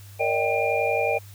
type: tone cluster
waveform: sine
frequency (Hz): 466.1 / 574 / 625 / 786 / 2403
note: A#4 / D5 / D#5 / G5 / D7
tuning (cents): 0 / -40 / +8 / +4 / +39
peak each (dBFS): -27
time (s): 0.19-1.19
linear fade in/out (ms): 20
effects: added 100 Hz sine -42 dBFS peak until 1.34 s + white hiss -51 dBFS RMS until 1.34 s